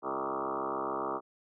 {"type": "tone with frequency modulation", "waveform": "sine", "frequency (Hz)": 784, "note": "G5", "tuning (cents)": 0, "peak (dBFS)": -31, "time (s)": [0.02, 1.21], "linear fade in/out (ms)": 50, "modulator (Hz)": 67, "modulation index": 7.3, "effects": []}